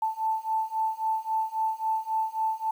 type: beating tone pair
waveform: sine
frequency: 880 / 883.7 Hz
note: A5 / A5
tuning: 0 / +7 cents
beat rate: 3.7 Hz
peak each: -29 / -28 dBFS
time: 0.02-2.71 s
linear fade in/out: 5 ms
effects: 9-bit